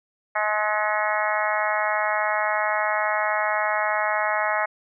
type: harmonic tone with a mistuned harmonic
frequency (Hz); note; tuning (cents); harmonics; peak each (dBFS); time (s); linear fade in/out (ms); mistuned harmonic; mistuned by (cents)
211.8; G#3; +34; 3 / 4 / 5 / 6 / 7 / 8 / 9 / 10; -27 / -27 / -30 / -29 / -32 / -31 / -29 / -31; 0.35-4.66; 10; 10; +46
effects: none